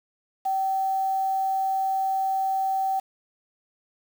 sine tone with quantisation, 770 Hz, G5, 31 cents flat, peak -22 dBFS, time 0.45-3 s, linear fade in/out 10 ms, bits 7, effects none

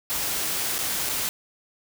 white noise with dropouts, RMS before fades -27 dBFS, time 0.1-1.29 s, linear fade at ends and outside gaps 0 ms, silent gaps 0.782-0.788 / 1.091-1.095 s, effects none

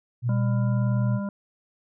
sine tone, 121.3 Hz, B2, 31 cents flat, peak -21 dBFS, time 0.22-1.2 s, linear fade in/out 50 ms
harmonic tone, 200 Hz, G3, 35 cents sharp, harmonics 1 / 3 / 5 / 7, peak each -27 / -37 / -41 / -44 dBFS, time 0.29-1.29 s, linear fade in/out 2 ms
effects none

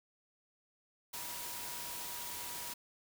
sine tone in noise, 962 Hz, B5, 46 cents flat, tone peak -51 dBFS, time 1.13-2.74 s, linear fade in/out 10 ms, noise white, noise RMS -43 dBFS, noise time 1.13-2.74 s, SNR -11 dB, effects none

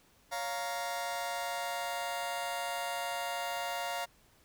sawtooth chord, Bb minor, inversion first, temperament just, 559.4 / 699.2 / 932.3 Hz, Db5 / F5 / Bb5, +16 / +2 / 0 cents, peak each -38 / -33 / -35 dBFS, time 0.31-4.06 s, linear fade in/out 20 ms, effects pink hiss -65 dBFS RMS until 4.44 s

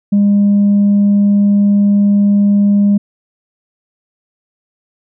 sine tone, 202.8 Hz, G#3, 41 cents flat, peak -5 dBFS, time 0.12-2.98 s, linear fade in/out 10 ms, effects tanh soft clip ceiling -5 dBFS

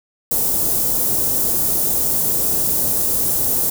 white band-stop noise, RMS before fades -18 dBFS, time 0.31-3.7 s, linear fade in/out 5 ms, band 540 to 9900 Hz, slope 12 dB/octave, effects none

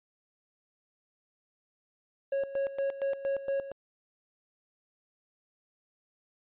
triangle tone with tremolo, 550 Hz, C#5, 14 cents flat, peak -25 dBFS, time 2.32-3.72 s, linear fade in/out 5 ms, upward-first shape square, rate 4.3 Hz, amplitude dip 75%, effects resampled to 8000 Hz

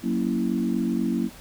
sine chord, F# dominant seventh, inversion none, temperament equal, 185 / 233.1 / 277.2 / 329.6 Hz, F#3 / A#3 / C#4 / E4, 0 / 0 / 0 / 0 cents, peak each -28 / -25 / -29 / -29 dBFS, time 0.02-1.3 s, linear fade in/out 50 ms, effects pink hiss -46 dBFS RMS until 1.4 s

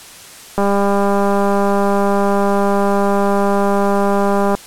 click train, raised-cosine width 1 ms, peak -3 dBFS, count 795, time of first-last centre 0.58-4.55 s, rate 200 Hz, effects white hiss -37 dBFS RMS until 4.66 s + low-pass 11000 Hz 12 dB/octave

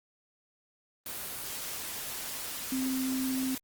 sine tone in noise, 261.6 Hz, C4, in tune, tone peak -29 dBFS, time 2.72-3.55 s, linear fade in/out 2 ms, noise white, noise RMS -38 dBFS, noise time 1.06-3.58 s, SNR +6 dB, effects Opus 24 kbps

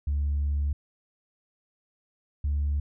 sine tone pair in turn, 72 / 72.34 Hz, D2 / D2, -34 / -26 cents, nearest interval unison, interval 8 cents, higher second, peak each -22 dBFS, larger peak neither, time 0.07-0.73 / 2.44-2.8 s, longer first, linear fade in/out 5 ms, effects tanh soft clip ceiling -21 dBFS

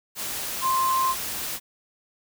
sine tone in noise, 1049 Hz, C6, 4 cents sharp, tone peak -20 dBFS, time 0.61-1.15 s, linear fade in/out 50 ms, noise white, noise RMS -31 dBFS, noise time 0.15-1.6 s, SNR +8 dB, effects none

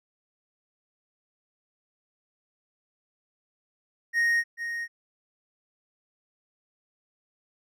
triangle tone with echo, 1864.7 Hz, A#6, in tune, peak -19 dBFS, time 4.13-4.44 s, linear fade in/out 50 ms, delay 440 ms, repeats 1, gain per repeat -9 dB, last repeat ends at 4.88 s, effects none

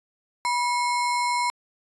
sine tone with sample-and-hold, 976 Hz, B5, 21 cents flat, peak -21 dBFS, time 0.45-1.5 s, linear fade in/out 0 ms, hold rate 3150 Hz, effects resampled to 24000 Hz

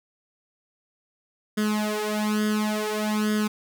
sawtooth tone with flanger, 212.5 Hz, G#3, 40 cents sharp, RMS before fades -25 dBFS, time 1.57-3.48 s, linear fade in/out 10 ms, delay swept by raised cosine 0.6 to 4.1 ms, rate 0.57 Hz, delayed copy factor +0.9, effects none

